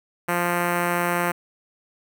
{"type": "tone with notch filter", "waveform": "5% pulse", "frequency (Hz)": 174.61, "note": "F3", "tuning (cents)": 0, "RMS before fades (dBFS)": -23, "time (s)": [0.28, 1.32], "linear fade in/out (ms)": 10, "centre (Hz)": 4900, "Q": 0.86, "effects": []}